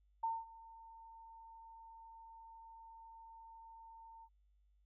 sine tone with ADSR envelope, 907 Hz, A#5, 48 cents flat, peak -33 dBFS, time 0.23-4.29 s, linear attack 9 ms, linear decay 210 ms, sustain -21 dB, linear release 56 ms, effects added 50 Hz sine -69 dBFS peak until 4.85 s

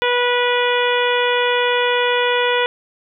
harmonic tone, 488.8 Hz, B4, 18 cents flat, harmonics 1 / 2 / 3 / 4 / 5 / 6 / 7, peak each -18 / -21 / -23 / -24 / -25 / -26 / -26 dBFS, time 0.02-2.66 s, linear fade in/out 0 ms, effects none

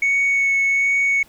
sine tone with vibrato, 2217 Hz, C#7, in tune, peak -13 dBFS, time 0.02-1.23 s, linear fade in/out 5 ms, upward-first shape sine, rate 1.3 Hz, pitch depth 10 cents each way, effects tanh soft clip ceiling -13 dBFS + pink hiss -51 dBFS RMS until 1.28 s

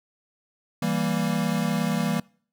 square chord, E diminished, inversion none, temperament equal, 164.81 / 196 / 233.1 Hz, E3 / G3 / Bb3, 0 / 0 / 0 cents, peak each -28 dBFS, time 0.82-2.2 s, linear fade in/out 5 ms, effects noise-tail reverb RT60 0.5 s tail -25 dB re dry

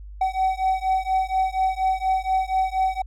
triangle beating tone pair, 756 / 760.2 Hz, F#5 / F#5, +37 / +47 cents, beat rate 4.2 Hz, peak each -21 dBFS, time 0.21-3.02 s, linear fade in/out 5 ms, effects added 50 Hz sine -36 dBFS peak until 3.06 s

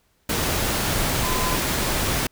sine tone in noise, 1017 Hz, C6, 50 cents flat, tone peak -27 dBFS, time 1.23-1.56 s, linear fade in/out 5 ms, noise pink, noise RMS -23 dBFS, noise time 0.29-2.27 s, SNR -7 dB, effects pink hiss -65 dBFS RMS until 2.31 s

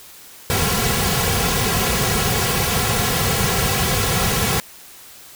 pink noise with comb filter, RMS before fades -19 dBFS, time 0.5-4.6 s, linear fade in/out 0 ms, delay 3.3 ms, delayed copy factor -1, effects white hiss -42 dBFS RMS until 5.35 s

